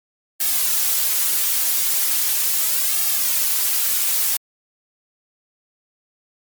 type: noise with flanger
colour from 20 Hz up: blue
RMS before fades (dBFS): -19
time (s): 0.4-4.37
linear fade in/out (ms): 5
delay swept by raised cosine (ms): 2 to 5.9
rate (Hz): 0.38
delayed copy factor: -0.9
effects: MP3 96 kbps